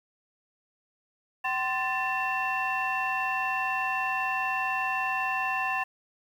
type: tone cluster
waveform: sine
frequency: 765 / 1040 / 1768 / 2704 Hz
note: G5 / C6 / A6 / E7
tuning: -42 / -11 / +8 / +43 cents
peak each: -31 dBFS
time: 1.44-5.84 s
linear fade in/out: 10 ms
effects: tanh soft clip ceiling -18 dBFS + 9-bit